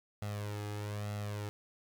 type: tone with flanger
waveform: sawtooth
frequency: 103.83 Hz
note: G#2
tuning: in tune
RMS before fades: -39 dBFS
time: 0.22-1.49 s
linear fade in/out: 0 ms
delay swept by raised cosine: 1.5 to 2.43 ms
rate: 1.1 Hz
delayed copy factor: +0.65
effects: none